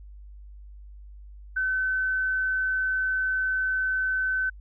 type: tone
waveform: sine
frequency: 1523 Hz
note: F#6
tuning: 50 cents sharp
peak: -23 dBFS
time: 1.56-4.5 s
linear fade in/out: 10 ms
effects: added 50 Hz sine -42 dBFS peak until 4.6 s